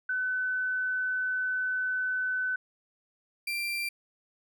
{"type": "tone pair in turn", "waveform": ["sine", "35% pulse"], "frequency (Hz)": [1509, 2364], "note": ["F#6", "D7"], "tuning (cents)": [34, 11], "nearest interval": "minor sixth", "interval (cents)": 777, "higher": "second", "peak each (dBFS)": [-27, -28], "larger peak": "first", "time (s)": [[0.09, 2.56], [3.47, 3.89]], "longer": "first", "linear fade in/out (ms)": 5, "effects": []}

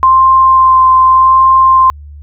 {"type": "tone with vibrato", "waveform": "sine", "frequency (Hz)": 1046.5, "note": "C6", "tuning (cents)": 0, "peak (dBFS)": -3, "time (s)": [0.03, 1.9], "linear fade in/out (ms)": 0, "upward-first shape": "sine", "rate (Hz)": 0.84, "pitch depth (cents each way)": 11, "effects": ["added 73 Hz sine -28 dBFS peak until 2.22 s"]}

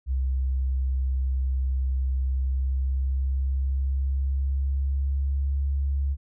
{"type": "tone with pitch glide", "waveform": "sine", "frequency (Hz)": [65.41, 69.3], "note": ["C2", "C#2"], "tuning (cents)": [0, 0], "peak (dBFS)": -22, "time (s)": [0.06, 6.17], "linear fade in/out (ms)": 50, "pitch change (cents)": 100, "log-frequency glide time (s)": [2.22, 5.68], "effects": []}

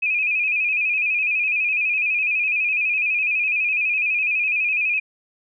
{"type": "tone with vibrato", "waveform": "sine", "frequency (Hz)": 2489, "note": "D#7", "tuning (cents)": 0, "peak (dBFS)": -18, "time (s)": [0.02, 5], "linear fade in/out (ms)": 10, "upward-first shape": "square", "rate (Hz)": 12, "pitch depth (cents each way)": 49, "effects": []}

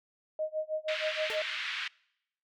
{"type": "tone with tremolo", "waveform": "sine", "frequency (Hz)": 622.3, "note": "D#5", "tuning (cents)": 0, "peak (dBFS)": -28, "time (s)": [0.39, 1.42], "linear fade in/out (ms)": 2, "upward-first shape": "sine", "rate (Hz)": 6.3, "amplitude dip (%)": 95}
{"type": "band-pass noise", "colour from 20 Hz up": "white", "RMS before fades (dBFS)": -36, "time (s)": [0.88, 1.88], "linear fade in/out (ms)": 5, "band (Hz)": [1500, 3200], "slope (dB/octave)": 24}
{"type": "tone with exponential decay", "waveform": "sawtooth", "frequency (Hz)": 441.1, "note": "A4", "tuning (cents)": 4, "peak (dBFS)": -30, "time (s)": [1.3, 1.45], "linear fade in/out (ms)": 0, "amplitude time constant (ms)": 31}
{"effects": ["noise-tail reverb RT60 0.8 s tail -25 dB re dry"]}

